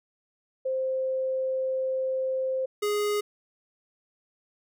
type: tone pair in turn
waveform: sine / square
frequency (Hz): 523.3 / 415.3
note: C5 / G#4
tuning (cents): 0 / 0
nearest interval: major third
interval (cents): 400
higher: first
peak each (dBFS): -25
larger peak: neither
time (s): 0.65-2.66 / 2.82-3.21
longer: first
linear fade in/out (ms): 10
effects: none